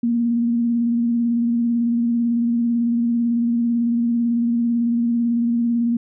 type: tone with vibrato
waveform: sine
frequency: 235.3 Hz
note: A#3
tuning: 16 cents sharp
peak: -16 dBFS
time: 0.03-5.97 s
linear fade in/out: 5 ms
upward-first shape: square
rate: 18 Hz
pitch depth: 22 cents each way
effects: none